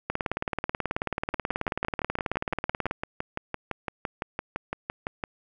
two click trains, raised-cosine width 0.5 ms, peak -14 / -12 dBFS, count 24 / 53, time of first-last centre 1.34-5.238 / 0.1-2.911 s, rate 5.9 / 18.5 Hz, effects none

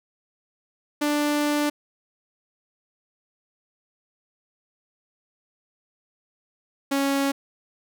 sawtooth tone pair in turn, 294.6 / 276.5 Hz, D4 / C#4, +6 / -4 cents, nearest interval minor second, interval 110 cents, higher first, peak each -17 dBFS, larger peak neither, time 1.01-1.7 / 6.91-7.32 s, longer first, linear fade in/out 10 ms, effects none

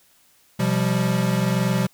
square chord, C suspended fourth, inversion none, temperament equal with one note detuned, 127.6 / 174.61 / 196 Hz, C3 / F3 / G3, -43 / 0 / 0 cents, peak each -24 dBFS, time 0.59-1.87 s, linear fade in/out 10 ms, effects white hiss -58 dBFS RMS until 1.93 s

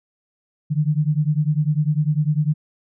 sine beating tone pair, 147 / 157 Hz, D3 / D#3, +2 / +16 cents, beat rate 10 Hz, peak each -19 / -20 dBFS, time 0.7-2.54 s, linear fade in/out 20 ms, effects none

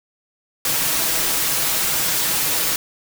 white noise with comb filter, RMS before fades -20 dBFS, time 0.65-2.76 s, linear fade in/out 2 ms, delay 6.2 ms, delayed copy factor +0.5, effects none

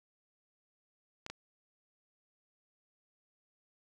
clicks, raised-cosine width 0.2 ms, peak -24 dBFS, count 2, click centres 1.264 / 1.3 s, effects none

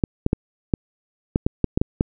clicks, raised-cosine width 3 ms, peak -4 dBFS, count 10, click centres 0.038 / 0.264 / 0.331 / 0.738 / 1.359 / 1.465 / 1.643 / 1.775 / 1.815 / 2.009 s, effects none

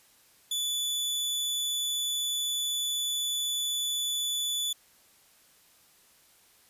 sawtooth tone, 3468 Hz, A7, 26 cents flat, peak -25 dBFS, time 0.51-4.73 s, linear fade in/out 5 ms, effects white hiss -61 dBFS RMS until 6.69 s + resampled to 32000 Hz

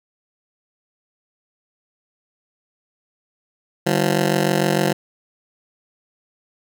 15% pulse ring-modulated tone, 174.61 Hz, F3, in tune, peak -7 dBFS, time 3.86-4.93 s, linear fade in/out 10 ms, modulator 23.3 Hz, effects none

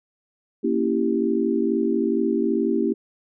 sine chord, A# diminished seventh, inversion none, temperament equal, 233.1 / 277.2 / 329.6 / 392 Hz, A#3 / C#4 / E4 / G4, 0 / 0 / 0 / 0 cents, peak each -24 / -26 / -24 / -24 dBFS, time 0.63-2.94 s, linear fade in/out 20 ms, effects none

